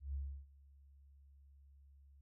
sine tone with ADSR envelope, 69.3 Hz, C#2, in tune, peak -37 dBFS, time 0-2.21 s, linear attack 140 ms, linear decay 320 ms, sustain -23 dB, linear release 3 ms, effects none

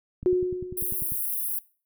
click train, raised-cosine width 5 ms, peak -25 dBFS, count 10, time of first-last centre 0.23-1.121 s, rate 10.1 Hz
sine tone with exponential decay, 363.6 Hz, F#4, 30 cents flat, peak -16 dBFS, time 0.26-1.18 s, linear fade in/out 0 ms, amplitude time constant 200 ms
white high-pass noise, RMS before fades -29 dBFS, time 0.77-1.59 s, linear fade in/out 5 ms, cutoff 9700 Hz, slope 96 dB/octave
effects noise-tail reverb RT60 0.4 s tail -21 dB re dry

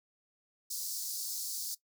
pink high-pass noise, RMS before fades -38 dBFS, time 0.7-1.75 s, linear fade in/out 10 ms, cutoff 4500 Hz, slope 48 dB/octave, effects noise-tail reverb RT60 0.1 s tail -18 dB re dry

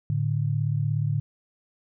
sine tone pair together, 110 / 146.83 Hz, A2 / D3, 0 / 0 cents, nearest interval perfect fourth, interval 500 cents, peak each -25 dBFS, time 0.1-1.2 s, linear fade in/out 0 ms, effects none

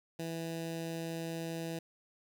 15% pulse tone with notch filter, 164.81 Hz, E3, in tune, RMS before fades -39 dBFS, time 0.19-1.79 s, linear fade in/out 5 ms, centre 1300 Hz, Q 1.4, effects 12-bit

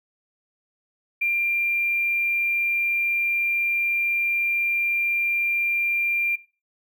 triangle tone with hard clipping, 2382 Hz, D7, 24 cents sharp, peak -20 dBFS, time 1.21-6.36 s, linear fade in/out 10 ms, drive 3 dB, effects noise-tail reverb RT60 0.3 s tail -17 dB re dry

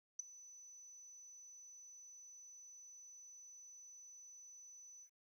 sine tone with ADSR envelope, 5990 Hz, F#8, 20 cents sharp, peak -36 dBFS, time 0.19-5.1 s, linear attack 7 ms, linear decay 9 ms, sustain -19 dB, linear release 79 ms, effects 13-bit

